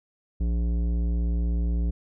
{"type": "tone with tanh clipping", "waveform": "triangle", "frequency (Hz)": 58.1, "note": "A#1", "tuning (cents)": -5, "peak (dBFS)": -24, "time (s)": [0.4, 1.91], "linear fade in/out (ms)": 10, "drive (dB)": 17, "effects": []}